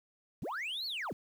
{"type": "linear two-way sweep", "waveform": "sine", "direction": "up then down", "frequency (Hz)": [71.7, 4494, 71.7], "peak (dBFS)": -33, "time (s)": [0.42, 1.13], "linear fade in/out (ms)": 5, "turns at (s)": 0.86, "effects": ["tanh soft clip ceiling -34 dBFS", "10-bit"]}